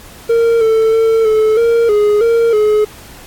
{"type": "tone with pitch steps", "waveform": "triangle", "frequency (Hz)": [462.2, 444.6, 449.5, 434.4, 464.3, 416.7, 462.5, 424.4], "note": ["A#4", "A4", "A4", "A4", "A#4", "G#4", "A#4", "G#4"], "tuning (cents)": [-15, 18, 37, -22, -7, 6, -14, 38], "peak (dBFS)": -6, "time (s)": [0.29, 2.85], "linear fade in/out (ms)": 10, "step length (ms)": 320, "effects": ["pink hiss -37 dBFS RMS until 3.26 s", "AAC 64 kbps"]}